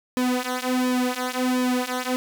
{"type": "tone with flanger", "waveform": "sawtooth", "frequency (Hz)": 251.9, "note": "B3", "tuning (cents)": 34, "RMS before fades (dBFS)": -24, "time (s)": [0.17, 2.16], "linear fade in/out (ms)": 0, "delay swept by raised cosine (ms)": [1.4, 4.4], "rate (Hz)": 1.4, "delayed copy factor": -0.9, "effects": []}